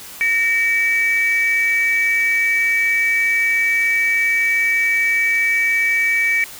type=tone pair together; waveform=sine; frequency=1848.8 / 2294 Hz; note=A#6 / D7; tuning=-15 / -41 cents; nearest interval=major third; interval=374 cents; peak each=-19 / -14 dBFS; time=0.21-6.44 s; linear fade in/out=0 ms; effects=tanh soft clip ceiling -9 dBFS + white hiss -36 dBFS RMS until 6.59 s